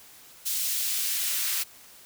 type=noise with high-pass filter sweep; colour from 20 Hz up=white; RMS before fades=-28 dBFS; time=0.45-1.64 s; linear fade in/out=20 ms; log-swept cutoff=3800 to 1600 Hz; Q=0.74; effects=white hiss -51 dBFS RMS until 2.05 s